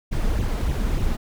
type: noise with flanger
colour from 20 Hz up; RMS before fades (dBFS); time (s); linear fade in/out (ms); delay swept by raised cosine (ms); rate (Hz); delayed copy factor
brown; -22; 0.11-1.17; 20; 0.3 to 4.8; 3.4; +0.7
effects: none

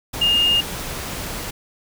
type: tone in noise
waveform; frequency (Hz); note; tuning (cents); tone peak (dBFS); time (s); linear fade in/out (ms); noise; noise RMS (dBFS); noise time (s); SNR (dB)
sine; 2831; F7; +23; -14; 0.21-0.61; 10; pink; -29; 0.13-1.51; +12
effects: none

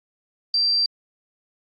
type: tone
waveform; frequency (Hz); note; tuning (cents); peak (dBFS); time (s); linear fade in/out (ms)
sine; 4704; D8; +2; -17; 0.54-0.86; 2
effects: AAC 64 kbps

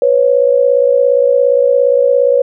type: tone pair together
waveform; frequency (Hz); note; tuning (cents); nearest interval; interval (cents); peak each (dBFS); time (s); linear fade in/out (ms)
sine; 493.9 / 551.2; B4 / C#5; 0 / -10; major second; 190; -10; 0.02-2.42; 2
effects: none

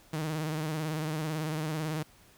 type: tone with vibrato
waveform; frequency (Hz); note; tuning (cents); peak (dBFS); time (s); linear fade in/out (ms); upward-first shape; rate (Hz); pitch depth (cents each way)
sawtooth; 155.56; D#3; 0; -27; 0.13-2.03; 5; sine; 18; 62
effects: pink hiss -59 dBFS RMS until 2.37 s

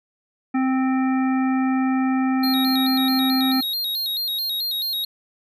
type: harmonic tone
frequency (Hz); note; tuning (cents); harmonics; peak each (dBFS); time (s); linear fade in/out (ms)
261.6; C4; 0; 1 / 3 / 5 / 7 / 9; -18 / -28 / -32 / -35 / -37; 0.54-3.61; 10
type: tone with vibrato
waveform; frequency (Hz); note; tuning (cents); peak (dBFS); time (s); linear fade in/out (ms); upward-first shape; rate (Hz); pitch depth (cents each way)
square; 3990; B7; +17; -23; 2.43-5.05; 5; square; 4.6; 89
effects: none

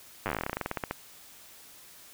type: slowing click train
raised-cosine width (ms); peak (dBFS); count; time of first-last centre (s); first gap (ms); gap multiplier
0.5; -15; 22; 0.26-0.91; 9; 1.11
effects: white hiss -52 dBFS RMS until 2.13 s

